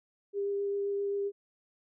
sine tone with vibrato, 401.2 Hz, G4, 40 cents sharp, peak -29 dBFS, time 0.33-1.32 s, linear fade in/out 50 ms, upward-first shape sine, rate 7.6 Hz, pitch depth 8 cents each way, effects none

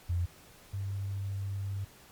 sine tone pair in turn, 87.31 / 98.37 Hz, F2 / G2, 0 / +7 cents, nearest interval major second, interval 207 cents, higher second, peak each -27 / -32 dBFS, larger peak first, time 0.09-0.26 / 0.73-1.85 s, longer second, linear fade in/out 10 ms, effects pink hiss -56 dBFS RMS until 2.11 s + MP3 96 kbps

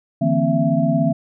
sine tone cluster, 150.1 / 167.5 / 230 / 263.5 / 667 Hz, D3 / E3 / A#3 / C4 / E5, +38 / +28 / -23 / +12 / +20 cents, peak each -21 dBFS, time 0.21-1.13 s, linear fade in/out 10 ms, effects none

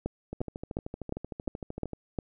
two click trains, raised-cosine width 2 ms, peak -23 / -17 dBFS, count 22 / 7, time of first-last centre 0.33-1.933 / 0.06-2.188 s, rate 13.1 / 2.82 Hz, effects none

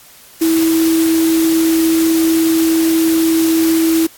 sine tone in noise, 325.5 Hz, E4, 22 cents flat, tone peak -10 dBFS, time 0.41-4.07 s, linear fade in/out 10 ms, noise white, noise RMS -23 dBFS, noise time 0.41-4.07 s, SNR +10 dB, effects white hiss -42 dBFS RMS until 4.17 s + AAC 64 kbps

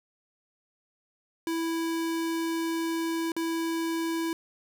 square tone with dropouts, 329.6 Hz, E4, in tune, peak -28 dBFS, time 1.47-4.33 s, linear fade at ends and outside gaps 1 ms, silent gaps 3.319-3.365 s, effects none

